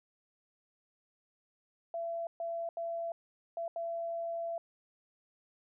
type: tone bursts at uneven times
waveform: sine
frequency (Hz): 673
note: E5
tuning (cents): +36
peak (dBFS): -34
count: 5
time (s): 1.94-2.27 / 2.4-2.69 / 2.77-3.12 / 3.57-3.68 / 3.76-4.58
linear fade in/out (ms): 2
effects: none